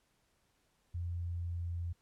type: tone with pitch glide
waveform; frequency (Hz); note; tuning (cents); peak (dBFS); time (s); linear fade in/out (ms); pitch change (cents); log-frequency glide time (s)
sine; 86.6 to 85.85; F2 to F2; -14 to -29; -35; 0.94-1.93; 10; -15; 1.04-1.8
effects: pink hiss -75 dBFS RMS until 2.01 s + low-pass 12000 Hz 12 dB/octave